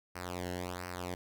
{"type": "tone with flanger", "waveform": "sawtooth", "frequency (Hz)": 89.6, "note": "F2", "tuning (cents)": 45, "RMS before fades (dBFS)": -40, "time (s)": [0.15, 1.15], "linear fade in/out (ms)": 10, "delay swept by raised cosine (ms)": [0.28, 0.85], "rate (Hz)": 1.4, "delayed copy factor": -0.8, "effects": []}